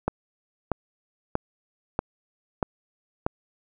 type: click train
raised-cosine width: 1 ms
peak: -9 dBFS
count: 6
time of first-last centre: 0.08-3.265 s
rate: 1.57 Hz
effects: none